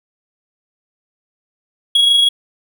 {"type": "tone with amplitude modulation", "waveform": "triangle", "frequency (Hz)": 3322, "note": "G#7", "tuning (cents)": 0, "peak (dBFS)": -6, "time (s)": [1.95, 2.29], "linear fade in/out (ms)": 5, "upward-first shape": "sine", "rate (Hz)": 25.6, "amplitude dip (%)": 35, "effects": []}